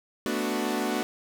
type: chord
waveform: sawtooth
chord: B minor seventh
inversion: third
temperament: equal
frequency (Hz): 220 / 246.9 / 293.7 / 370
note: A3 / B3 / D4 / F#4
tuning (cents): 0 / 0 / 0 / 0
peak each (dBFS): -28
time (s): 0.26-1.03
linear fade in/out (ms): 0
effects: none